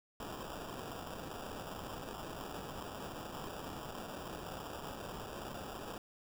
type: noise with sample-and-hold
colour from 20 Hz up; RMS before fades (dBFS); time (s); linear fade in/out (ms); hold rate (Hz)
blue; -45; 0.2-5.98; 2; 2100
effects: none